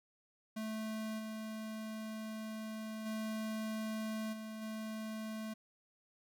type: tone with level steps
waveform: square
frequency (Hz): 218.5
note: A3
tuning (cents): -12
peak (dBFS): -39 / -42 / -38 / -44 / -41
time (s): 0.56-5.54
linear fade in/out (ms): 10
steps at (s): 1.18 / 3.05 / 4.32 / 4.61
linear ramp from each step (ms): 20
effects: none